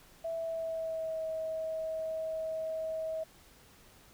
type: tone with pitch glide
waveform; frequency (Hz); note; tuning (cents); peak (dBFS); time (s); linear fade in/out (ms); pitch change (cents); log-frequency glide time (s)
sine; 659.3 to 639.8; E5 to D#5; 0 to +48; -33; 0.24-3.24; 10; -52; 0.35-1.22
effects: pink hiss -59 dBFS RMS until 4.13 s